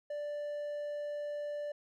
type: tone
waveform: triangle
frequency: 587.3 Hz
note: D5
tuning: in tune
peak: -34 dBFS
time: 0.1-1.72 s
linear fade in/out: 5 ms
effects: none